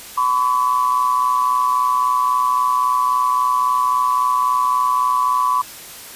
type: tone pair together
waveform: sine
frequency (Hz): 1010.3 / 1134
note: B5 / C#6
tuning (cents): +39 / +39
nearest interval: major second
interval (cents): 200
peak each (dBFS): -17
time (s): 0.17-5.62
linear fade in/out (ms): 10
effects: white hiss -36 dBFS RMS until 6.15 s + resampled to 32000 Hz